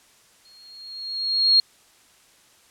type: tone with exponential growth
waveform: sine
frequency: 4273 Hz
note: C8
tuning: 36 cents sharp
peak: -11 dBFS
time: 0.45-1.6 s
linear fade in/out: 2 ms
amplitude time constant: 250 ms
effects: white hiss -56 dBFS RMS until 2.7 s + low-pass 10000 Hz 12 dB/octave